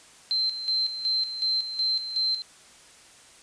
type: tone with tremolo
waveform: sine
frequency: 4112 Hz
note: C8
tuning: 31 cents flat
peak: -22 dBFS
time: 0.31-2.42 s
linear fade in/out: 0 ms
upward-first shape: square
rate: 2.7 Hz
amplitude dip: 65%
effects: white hiss -52 dBFS RMS until 3.42 s + resampled to 22050 Hz